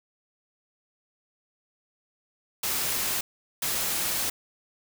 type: noise bursts at uneven times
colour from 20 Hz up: white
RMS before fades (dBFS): -28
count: 2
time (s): 2.63-3.21 / 3.62-4.3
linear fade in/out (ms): 5
effects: none